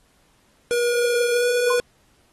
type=tone with pitch glide; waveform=square; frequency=479.9 to 488.3 Hz; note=B4 to B4; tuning=-50 to -20 cents; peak=-19 dBFS; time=0.71-1.8 s; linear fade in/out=0 ms; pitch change=+30 cents; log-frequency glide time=1.32-1.47 s
type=tone with exponential decay; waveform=triangle; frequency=1046.5 Hz; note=C6; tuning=in tune; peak=-16 dBFS; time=1.7-1.82 s; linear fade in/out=5 ms; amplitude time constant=25 ms
effects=pink hiss -61 dBFS RMS until 2.32 s + AAC 32 kbps